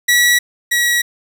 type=tone pair in turn; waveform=sawtooth; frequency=1936 / 1920.4 Hz; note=B6 / B6; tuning=-35 / -49 cents; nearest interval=unison; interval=14 cents; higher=first; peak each=-6 / -9 dBFS; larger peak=first; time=0.08-0.39 / 0.71-1.02 s; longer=neither; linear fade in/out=10 ms; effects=none